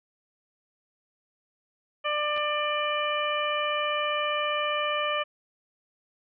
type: harmonic tone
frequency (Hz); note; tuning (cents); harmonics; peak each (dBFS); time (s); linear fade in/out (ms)
595; D5; +22; 1 / 2 / 3 / 4 / 5; -30 / -29 / -35 / -33 / -33; 2.04-5.24; 20
type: clicks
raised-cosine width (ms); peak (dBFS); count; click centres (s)
0.3; -26; 2; 2.365 / 2.377
effects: none